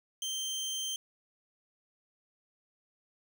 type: tone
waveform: 25% pulse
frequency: 3138 Hz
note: G7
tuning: 1 cent sharp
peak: -30 dBFS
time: 0.22-0.96 s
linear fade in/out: 2 ms
effects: none